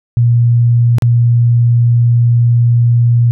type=tone with dropouts; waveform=sine; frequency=118.9 Hz; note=A#2; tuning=35 cents sharp; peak=-6 dBFS; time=0.17-3.31 s; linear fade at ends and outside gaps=0 ms; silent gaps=0.984-1.022 s; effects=none